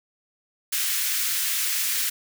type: high-pass noise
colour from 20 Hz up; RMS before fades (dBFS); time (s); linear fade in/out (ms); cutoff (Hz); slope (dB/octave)
white; -25; 0.72-2.1; 10; 1500; 24
effects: none